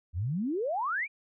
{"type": "exponential sweep", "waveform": "sine", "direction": "up", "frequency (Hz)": [76, 2461], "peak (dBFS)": -28, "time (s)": [0.13, 1.08], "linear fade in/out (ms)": 50, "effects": []}